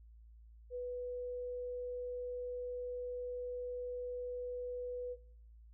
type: tone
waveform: sine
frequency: 493.9 Hz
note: B4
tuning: in tune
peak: -38 dBFS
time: 0.7-5.17 s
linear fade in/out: 50 ms
effects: noise-tail reverb RT60 0.6 s tail -21 dB re dry + added 56 Hz sine -55 dBFS peak until 5.73 s